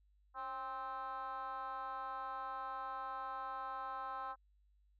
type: tone with frequency modulation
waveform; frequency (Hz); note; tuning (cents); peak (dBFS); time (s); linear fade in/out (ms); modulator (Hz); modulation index
sine; 1049; C6; +4; -39; 0.34-4.36; 50; 254; 1.3
effects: tanh soft clip ceiling -38 dBFS + added 50 Hz sine -68 dBFS peak until 4.99 s